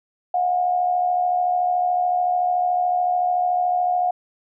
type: tone with amplitude modulation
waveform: sine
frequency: 720 Hz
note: F#5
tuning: 47 cents flat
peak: -15 dBFS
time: 0.34-4.11 s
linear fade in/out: 5 ms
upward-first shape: sine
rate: 73.7 Hz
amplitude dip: 50%
effects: none